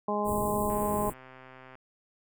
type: harmonic tone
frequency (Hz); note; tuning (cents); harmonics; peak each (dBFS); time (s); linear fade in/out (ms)
207.7; G#3; 0; 1 / 2 / 3 / 4 / 5; -33 / -33 / -33 / -33 / -33; 0.08-1.1; 5
type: band-stop noise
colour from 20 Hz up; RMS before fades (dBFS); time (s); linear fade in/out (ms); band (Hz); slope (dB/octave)
pink; -36; 0.24-1.14; 50; 510 to 7600; 96
type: click train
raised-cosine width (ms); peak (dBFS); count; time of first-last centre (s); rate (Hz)
0.5; -34; 138; 0.7-1.754; 130
effects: none